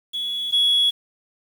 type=tone pair in turn; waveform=sine; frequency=3376 / 3361 Hz; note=G#7 / G#7; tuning=+28 / +20 cents; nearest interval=unison; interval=8 cents; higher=first; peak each=-23 / -13 dBFS; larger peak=second; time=0.13-0.52 / 0.52-0.91 s; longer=neither; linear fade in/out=20 ms; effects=tanh soft clip ceiling -13 dBFS + 7-bit